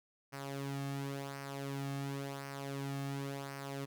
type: tone with flanger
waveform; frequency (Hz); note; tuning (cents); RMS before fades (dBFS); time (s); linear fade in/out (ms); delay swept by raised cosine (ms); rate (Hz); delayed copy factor
sawtooth; 138.59; C#3; 0; -41; 0.32-3.86; 20; 0.27 to 2.07; 0.93; -0.6
effects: none